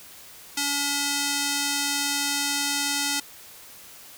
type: tone with band-pass filter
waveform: square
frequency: 284.7 Hz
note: C#4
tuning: 46 cents sharp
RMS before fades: -26 dBFS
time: 0.57-3.2 s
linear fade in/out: 5 ms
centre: 6500 Hz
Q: 0.8
effects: white hiss -46 dBFS RMS until 4.17 s